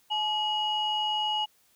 sine tone pair together, 854 / 2902 Hz, G#5 / F#7, +48 / -34 cents, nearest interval octave + major sixth, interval 2118 cents, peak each -28 / -27 dBFS, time 0.1-1.46 s, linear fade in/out 20 ms, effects tanh soft clip ceiling -19 dBFS + white hiss -65 dBFS RMS until 1.75 s

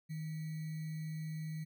sine tone with sample-and-hold, 157.4 Hz, D#3, 20 cents sharp, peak -38 dBFS, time 0.09-1.65 s, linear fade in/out 20 ms, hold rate 2100 Hz, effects none

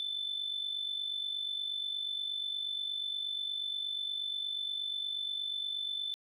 sine tone with amplitude modulation, 3520 Hz, A7, in tune, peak -30 dBFS, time 0-6.14 s, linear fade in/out 0 ms, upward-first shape sine, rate 48.4 Hz, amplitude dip 65%, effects tanh soft clip ceiling -27 dBFS + 12-bit

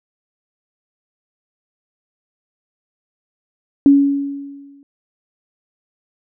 sine tone with exponential decay, 280.4 Hz, C#4, 20 cents sharp, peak -4 dBFS, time 3.86-4.83 s, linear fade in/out 1 ms, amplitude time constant 210 ms, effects none

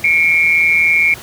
sine tone pair together, 2185 / 2349 Hz, C#7 / D7, -26 / 0 cents, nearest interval minor second, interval 126 cents, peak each -12 dBFS, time 0.04-1.14 s, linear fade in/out 2 ms, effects pink hiss -33 dBFS RMS until 1.22 s + high-pass 60 Hz 12 dB/octave

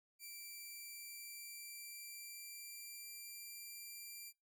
5% pulse tone with pitch glide, 2342 to 2365 Hz, D7 to D7, -5 to +12 cents, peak -40 dBFS, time 0.19-4.33 s, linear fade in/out 50 ms, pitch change +17 cents, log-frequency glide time 0.46-3.43 s, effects noise-tail reverb RT60 0.2 s tail -23 dB re dry

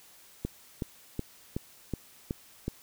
click train, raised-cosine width 3 ms, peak -18 dBFS, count 7, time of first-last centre 0.45-2.68 s, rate 2.69 Hz, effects white hiss -56 dBFS RMS until 2.82 s

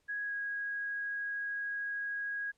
sine tone with pitch glide, 1661.2 to 1647.8 Hz, G#6 to G#6, 0 to -14 cents, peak -34 dBFS, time 0.08-2.52 s, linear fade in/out 20 ms, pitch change -14 cents, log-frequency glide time 0.25-0.33 s, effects pink hiss -75 dBFS RMS until 2.57 s + low-pass 10000 Hz 12 dB/octave

